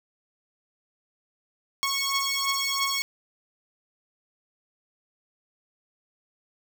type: beating tone pair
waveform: 10% pulse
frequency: 1100 / 1103 Hz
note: C#6 / C#6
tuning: -14 / -9 cents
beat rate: 3 Hz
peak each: -19 / -19 dBFS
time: 1.83-3.02 s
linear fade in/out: 0 ms
effects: none